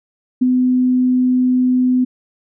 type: tone with ADSR envelope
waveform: sine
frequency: 252.7 Hz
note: B3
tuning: 40 cents sharp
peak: -8 dBFS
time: 0.41-2.05 s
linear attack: 13 ms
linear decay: 16 ms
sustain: -3 dB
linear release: 14 ms
effects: none